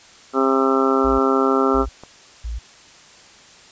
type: harmonic tone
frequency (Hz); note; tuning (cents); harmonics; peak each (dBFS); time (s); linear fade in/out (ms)
133.7; C3; +38; 2 / 3 / 4 / 5 / 6 / 7 / 8 / 9 / 10; -20 / -19 / -25 / -28 / -28 / -31 / -30 / -24 / -22; 0.33-1.86; 50
type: tone bursts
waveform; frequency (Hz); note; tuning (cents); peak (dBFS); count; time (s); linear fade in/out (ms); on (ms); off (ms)
sine; 57; A#1; -38; -24; 3; 1.04-2.59; 10; 150; 550
type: click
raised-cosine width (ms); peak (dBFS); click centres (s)
1; -23; 2.036
effects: white hiss -46 dBFS RMS until 3.71 s + resampled to 16000 Hz